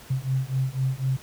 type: beating tone pair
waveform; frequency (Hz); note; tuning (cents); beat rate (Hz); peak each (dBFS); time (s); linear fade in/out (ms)
sine; 130 / 134; C3 / C3; -11 / +42; 4; -26; 0.1-1.17; 10
effects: pink hiss -47 dBFS RMS until 1.22 s